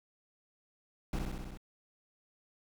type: noise with echo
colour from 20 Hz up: brown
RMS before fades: -34 dBFS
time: 1.13-1.19 s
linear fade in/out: 2 ms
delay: 64 ms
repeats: 6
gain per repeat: -2 dB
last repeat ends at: 1.574 s
effects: none